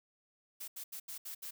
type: noise bursts at uneven times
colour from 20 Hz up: blue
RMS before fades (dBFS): -44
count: 6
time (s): 0.6-0.68 / 0.76-0.84 / 0.92-1 / 1.08-1.18 / 1.25-1.35 / 1.42-1.51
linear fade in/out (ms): 10
effects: none